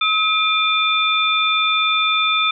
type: tone cluster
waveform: sine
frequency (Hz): 1281 / 2403 / 3548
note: E6 / D7 / A7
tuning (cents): -50 / +39 / +14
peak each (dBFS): -19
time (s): 0.01-2.51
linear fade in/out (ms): 5
effects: none